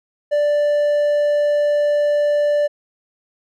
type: tone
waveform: triangle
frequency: 587.3 Hz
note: D5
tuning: in tune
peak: -12 dBFS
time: 0.31-2.68 s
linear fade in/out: 20 ms
effects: none